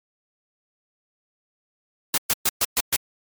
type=noise bursts; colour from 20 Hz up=white; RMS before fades=-20 dBFS; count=6; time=2.14-2.962 s; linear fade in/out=2 ms; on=37 ms; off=120 ms; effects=MP3 96 kbps